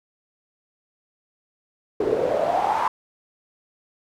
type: noise with band-pass filter sweep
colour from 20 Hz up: pink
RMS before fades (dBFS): -22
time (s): 2-2.88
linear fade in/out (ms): 5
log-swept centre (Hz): 400 to 1000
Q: 7.5
effects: none